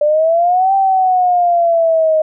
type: exponential two-way sweep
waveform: sine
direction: up then down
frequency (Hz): 586 to 784 to 622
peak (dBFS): -9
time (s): 0.01-2.22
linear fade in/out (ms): 5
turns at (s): 0.74
effects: none